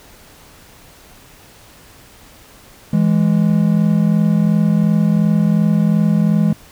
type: tone pair together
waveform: triangle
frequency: 164.81 / 207.6 Hz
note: E3 / G#3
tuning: 0 / 0 cents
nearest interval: major third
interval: 400 cents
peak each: -12 dBFS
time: 2.93-6.53 s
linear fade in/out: 5 ms
effects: pink hiss -44 dBFS RMS until 6.71 s